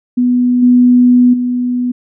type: tone with level steps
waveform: sine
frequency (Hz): 246.9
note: B3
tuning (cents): 0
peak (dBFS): -8 / -4 / -12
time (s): 0.17-1.92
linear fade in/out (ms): 10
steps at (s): 0.62 / 1.33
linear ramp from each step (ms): 10
effects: none